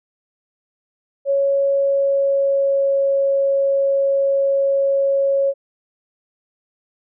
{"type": "tone with pitch glide", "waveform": "sine", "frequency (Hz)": [554.4, 550.9], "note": ["C#5", "C#5"], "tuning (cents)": [0, -11], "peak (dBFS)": -14, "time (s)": [1.25, 5.54], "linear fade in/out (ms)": 50, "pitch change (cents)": -11, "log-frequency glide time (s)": [1.74, 3.02], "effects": []}